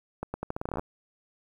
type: accelerating click train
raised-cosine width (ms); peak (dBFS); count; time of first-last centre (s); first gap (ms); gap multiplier
1; -18; 14; 0.23-0.795; 110; 0.82
effects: 9-bit